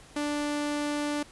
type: tone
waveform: sawtooth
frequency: 293.7 Hz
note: D4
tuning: in tune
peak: -24 dBFS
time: 0.16-1.23 s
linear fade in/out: 5 ms
effects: pink hiss -52 dBFS RMS until 1.31 s + resampled to 24000 Hz